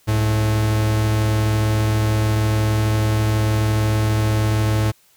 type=tone pair together; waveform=45% pulse; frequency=67.4 / 108.3 Hz; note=C#2 / A2; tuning=-48 / -27 cents; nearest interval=minor sixth; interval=821 cents; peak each=-27 / -16 dBFS; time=0.07-4.92 s; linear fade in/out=20 ms; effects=white hiss -56 dBFS RMS until 5.16 s